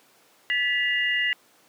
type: tone cluster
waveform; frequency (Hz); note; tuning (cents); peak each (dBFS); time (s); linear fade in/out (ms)
sine; 1726 / 1968 / 2829; A6 / B6 / F7; -34 / -7 / +22; -31 / -23 / -27; 0.5-1.33; 0
effects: pink hiss -58 dBFS RMS until 1.68 s + high-pass 300 Hz 12 dB/octave